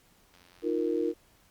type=click train; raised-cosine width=0.2 ms; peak=-39 dBFS; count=70; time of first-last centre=0.34-1.114 s; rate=89.1 Hz
type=chord; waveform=sine; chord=Eb suspended second; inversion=none; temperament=just; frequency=311.1 / 350 / 466.7 Hz; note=Eb4 / F4 / Bb4; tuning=0 / +4 / +2 cents; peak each=-31 / -30 / -30 dBFS; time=0.62-1.14 s; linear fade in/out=50 ms
effects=pink hiss -63 dBFS RMS until 1.5 s + Opus 48 kbps